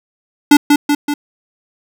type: tone with echo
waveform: square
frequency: 291.2 Hz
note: D4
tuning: 15 cents flat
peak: -3 dBFS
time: 0.51-0.57 s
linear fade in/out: 5 ms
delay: 190 ms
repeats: 3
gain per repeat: -4 dB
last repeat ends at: 1.14 s
effects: none